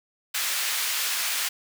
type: high-pass noise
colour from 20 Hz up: pink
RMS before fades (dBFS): -27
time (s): 0.34-1.49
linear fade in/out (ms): 10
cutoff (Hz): 1800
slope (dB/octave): 12
effects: none